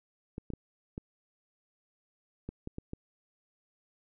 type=clicks; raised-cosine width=3 ms; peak=-25 dBFS; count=8; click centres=0.381 / 0.503 / 0.536 / 0.979 / 2.49 / 2.674 / 2.784 / 2.934 s; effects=none